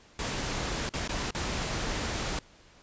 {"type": "noise with dropouts", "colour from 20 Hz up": "pink", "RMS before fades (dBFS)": -32, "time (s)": [0.19, 2.39], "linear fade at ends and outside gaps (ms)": 2, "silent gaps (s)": [[0.892, 0.937], [1.077, 1.092], [1.308, 1.348]], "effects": ["pink hiss -57 dBFS RMS until 2.82 s", "resampled to 16000 Hz"]}